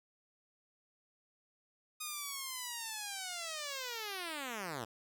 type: linear sweep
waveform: 5% pulse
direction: down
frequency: 1244.5 to 103.83 Hz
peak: -28 dBFS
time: 2-4.85 s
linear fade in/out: 10 ms
effects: none